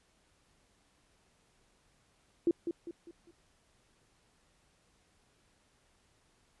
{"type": "tone with echo", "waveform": "sine", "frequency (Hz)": 340, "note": "F4", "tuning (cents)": -46, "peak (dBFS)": -23, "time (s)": [2.47, 2.51], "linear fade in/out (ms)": 2, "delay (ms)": 200, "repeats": 4, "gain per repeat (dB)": -8, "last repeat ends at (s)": 3.31, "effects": ["pink hiss -70 dBFS RMS until 6.6 s", "resampled to 24000 Hz"]}